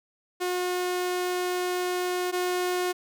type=tone pair in turn; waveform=sawtooth; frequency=360.8 / 360.8 Hz; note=F#4 / F#4; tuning=-44 / -44 cents; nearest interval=unison; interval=0 cents; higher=neither; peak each=-22 / -21 dBFS; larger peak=second; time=0.4-2.32 / 2.32-2.93 s; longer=first; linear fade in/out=20 ms; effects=none